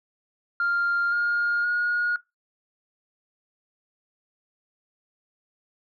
sine tone with pitch steps, 1396.9 / 1418 / 1439.5 Hz, F6 / F6 / F#6, 0 / +26 / -48 cents, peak -20 dBFS, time 0.6-2.16 s, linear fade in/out 2 ms, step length 520 ms, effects noise-tail reverb RT60 0.2 s tail -20 dB re dry + tanh soft clip ceiling -18 dBFS

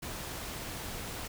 pink noise, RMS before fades -40 dBFS, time 0.02-1.28 s, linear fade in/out 10 ms, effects none

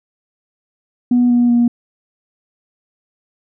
sine tone with pitch steps, 244.7 / 241.6 / 238.6 Hz, B3 / B3 / A#3, -16 / -38 / +41 cents, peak -8 dBFS, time 1.11-1.68 s, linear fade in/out 5 ms, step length 190 ms, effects tanh soft clip ceiling -6 dBFS

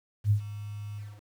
sine tone with ADSR envelope, 103.83 Hz, G#2, in tune, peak -18 dBFS, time 0.24-1.22 s, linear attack 68 ms, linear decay 95 ms, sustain -17 dB, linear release 240 ms, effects 9-bit

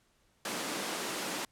pink high-pass noise, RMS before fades -36 dBFS, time 0.45-1.45 s, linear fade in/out 2 ms, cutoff 210 Hz, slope 24 dB/octave, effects pink hiss -70 dBFS RMS until 1.51 s + low-pass 11000 Hz 12 dB/octave

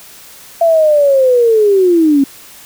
sine linear sweep, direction down, 679 to 268 Hz, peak -6 dBFS, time 0.61-2.24 s, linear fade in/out 5 ms, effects white hiss -37 dBFS RMS until 2.65 s

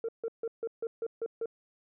sine tone bursts, 456.1 Hz, A#4, 38 cents flat, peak -29 dBFS, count 8, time 0.04-1.458 s, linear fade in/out 2 ms, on 46 ms, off 150 ms, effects tanh soft clip ceiling -28 dBFS

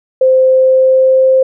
sine tone with pitch glide, 520 to 524.2 Hz, C5 to C5, -11 to +3 cents, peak -5 dBFS, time 0.21-1.43 s, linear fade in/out 5 ms, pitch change +14 cents, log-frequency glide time 0.42-1.28 s, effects none

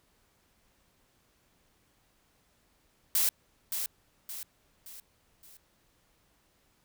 blue noise with echo, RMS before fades -26 dBFS, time 3.15-3.29 s, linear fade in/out 2 ms, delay 570 ms, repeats 4, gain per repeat -7 dB, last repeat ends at 5.57 s, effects pink hiss -69 dBFS RMS until 6.84 s

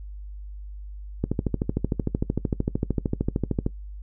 click train, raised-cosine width 3 ms, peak -10 dBFS, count 33, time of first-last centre 1.24-3.664 s, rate 13.2 Hz, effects noise-tail reverb RT60 0.1 s tail -19 dB re dry + added 50 Hz sine -35 dBFS peak until 4.02 s

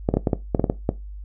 clicks, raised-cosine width 2 ms, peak -5 dBFS, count 10, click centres 0.089 / 0.14 / 0.17 / 0.272 / 0.332 / 0.548 / 0.596 / 0.642 / 0.699 / 0.891 s, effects noise-tail reverb RT60 0.2 s tail -17 dB re dry + added 50 Hz sine -33 dBFS peak until 1.24 s

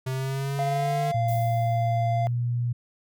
square linear sweep, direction up, 129.7 to 150.8 Hz, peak -27 dBFS, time 0.06-1.12 s, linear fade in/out 10 ms
triangle tone, 691 Hz, F5, 19 cents flat, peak -23 dBFS, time 0.59-2.27 s, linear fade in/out 0 ms
sine tone with pitch glide, 116.54 to 120.44 Hz, A#2 to B2, 0 to -43 cents, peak -23 dBFS, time 1.14-2.73 s, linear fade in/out 10 ms, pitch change +57 cents, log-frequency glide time 2.11-2.24 s
violet noise with exponential decay, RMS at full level -39 dBFS, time 1.28-2.34 s, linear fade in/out 5 ms, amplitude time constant 230 ms
effects none

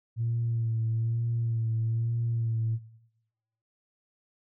sine tone with vibrato, 114.7 Hz, A#2, 28 cents flat, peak -25 dBFS, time 0.16-2.79 s, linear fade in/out 50 ms, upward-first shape sine, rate 1.1 Hz, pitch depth 33 cents each way, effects noise-tail reverb RT60 1.0 s tail -19 dB re dry + tanh soft clip ceiling -21 dBFS

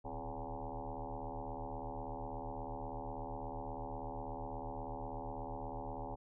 sine tone with frequency modulation, 416.1 Hz, G#4, 3 cents sharp, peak -40 dBFS, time 0.04-6.16 s, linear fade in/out 20 ms, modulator 76.4 Hz, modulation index 6.5, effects none

